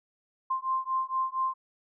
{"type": "beating tone pair", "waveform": "sine", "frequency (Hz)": [1046.5, 1050.8], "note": ["C6", "C6"], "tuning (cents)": [0, 7], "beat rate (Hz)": 4.3, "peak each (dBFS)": -30, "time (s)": [0.5, 1.54], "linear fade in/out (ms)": 10, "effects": []}